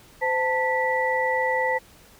sine tone cluster, 514 / 888 / 1960 Hz, C5 / A5 / B6, -31 / +16 / -14 cents, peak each -25 dBFS, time 0.21-1.79 s, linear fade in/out 20 ms, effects pink hiss -52 dBFS RMS until 2.19 s

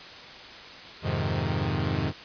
sawtooth chord, F minor seventh, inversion none, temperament equal, 87.31 / 103.83 / 130.81 / 155.56 Hz, F2 / Ab2 / C3 / Eb3, 0 / 0 / 0 / 0 cents, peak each -27 dBFS, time 1.02-2.13 s, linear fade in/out 50 ms, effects white hiss -43 dBFS RMS until 2.24 s + resampled to 11025 Hz

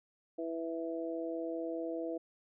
harmonic tone, 164.81 Hz, E3, in tune, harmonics 2 / 3 / 4, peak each -38 / -40 / -41 dBFS, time 0.38-2.18 s, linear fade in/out 10 ms, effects none

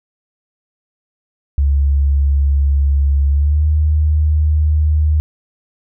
sine tone with pitch glide, 70 to 76.34 Hz, C#2 to D#2, +18 to -32 cents, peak -10 dBFS, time 1.58-5.2 s, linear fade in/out 0 ms, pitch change +150 cents, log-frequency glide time 3.29-3.66 s, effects none

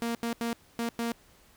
sawtooth tone bursts at uneven times, 233.1 Hz, A#3, in tune, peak -25 dBFS, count 5, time 0.02-0.15 / 0.23-0.33 / 0.41-0.53 / 0.79-0.89 / 0.99-1.12 s, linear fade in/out 0 ms, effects pink hiss -60 dBFS RMS until 1.56 s

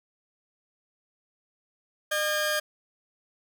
sawtooth tone pair together, 607 / 1619 Hz, D#5 / G#6, -43 / -45 cents, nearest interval octave + perfect fourth, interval 1698 cents, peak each -24 dBFS, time 2.11-2.6 s, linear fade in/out 10 ms, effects none

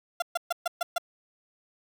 30% pulse tone bursts, 689 Hz, F5, 24 cents flat, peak -22 dBFS, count 6, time 0.2-0.982 s, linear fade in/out 5 ms, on 22 ms, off 130 ms, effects none

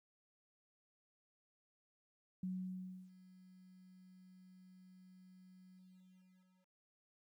sine tone with ADSR envelope, 185 Hz, F#3, in tune, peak -38 dBFS, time 2.43-6.75 s, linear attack 4 ms, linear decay 660 ms, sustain -21 dB, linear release 980 ms, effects 13-bit

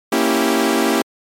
sawtooth chord, A# diminished seventh, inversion none, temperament equal, 233.1 / 277.2 / 329.6 / 392 Hz, A#3 / C#4 / E4 / G4, 0 / 0 / 0 / 0 cents, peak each -16 dBFS, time 0.12-1.02 s, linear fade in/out 5 ms, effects MP3 64 kbps

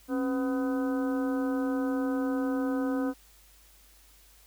harmonic tone with a mistuned harmonic, 251.2 Hz, B3, 30 cents sharp, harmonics 1 / 2 / 3 / 4 / 5 / 6, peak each -27 / -34 / -42 / -44 / -43 / -44 dBFS, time 0.08-3.14 s, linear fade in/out 50 ms, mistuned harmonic 1, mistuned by +120 cents, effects added 50 Hz sine -59 dBFS peak until 4.46 s + white hiss -59 dBFS RMS until 4.46 s

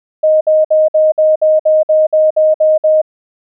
sine tone bursts, 622.3 Hz, D#5, in tune, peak -6 dBFS, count 12, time 0.23-3.017 s, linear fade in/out 10 ms, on 180 ms, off 57 ms, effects none

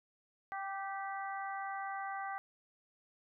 harmonic tone with a mistuned harmonic, 392 Hz, G4, in tune, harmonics 2 / 3 / 4 / 5, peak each -40 / -44 / -46 / -48 dBFS, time 0.52-2.38 s, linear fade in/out 0 ms, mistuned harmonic 4, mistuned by -22 cents, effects none

